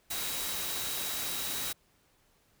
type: tone in noise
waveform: sine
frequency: 3859 Hz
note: B7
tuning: 41 cents flat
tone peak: -42 dBFS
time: 0.1-1.73 s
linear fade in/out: 10 ms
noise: white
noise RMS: -35 dBFS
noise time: 0.1-1.73 s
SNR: -10 dB
effects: pink hiss -68 dBFS RMS until 2.6 s